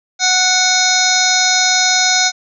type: harmonic tone with a mistuned harmonic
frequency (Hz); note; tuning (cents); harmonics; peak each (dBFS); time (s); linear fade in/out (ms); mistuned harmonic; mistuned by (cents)
739; F#5; -2; 1 / 2 / 3 / 5 / 6 / 7 / 8 / 9; -19 / -19 / -19 / -19 / -19 / -19 / -19 / -19; 0.19-2.32; 50; 6; -100
effects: none